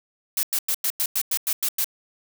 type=noise bursts; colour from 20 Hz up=blue; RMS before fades=-23 dBFS; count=10; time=0.37-1.844 s; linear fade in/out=2 ms; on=61 ms; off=96 ms; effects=none